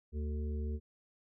harmonic tone, 74.7 Hz, D2, 30 cents sharp, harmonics 1 / 3 / 5 / 6, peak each -34 / -44 / -48 / -50 dBFS, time 0.12-0.8 s, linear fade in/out 50 ms, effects none

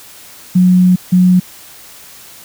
sine tone bursts at uneven times, 182 Hz, F#3, 28 cents flat, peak -5 dBFS, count 2, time 0.55-0.96 / 1.12-1.4 s, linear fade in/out 10 ms, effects white hiss -37 dBFS RMS until 2.44 s

